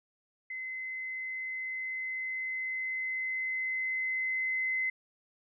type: tone with level ramp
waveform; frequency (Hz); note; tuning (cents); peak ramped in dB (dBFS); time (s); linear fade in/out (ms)
sine; 2049; C7; -37; -36 to -28; 0.5-4.9; 5
effects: none